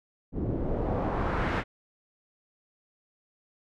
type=noise with low-pass filter sweep; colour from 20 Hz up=pink; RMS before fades=-29 dBFS; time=0.32-1.64 s; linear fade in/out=50 ms; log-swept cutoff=290 to 2100 Hz; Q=1.2; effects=none